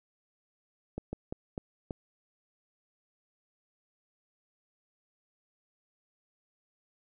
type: slowing click train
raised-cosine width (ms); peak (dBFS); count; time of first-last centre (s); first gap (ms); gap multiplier
2; -22; 5; 0.98-1.908; 150; 1.3
effects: none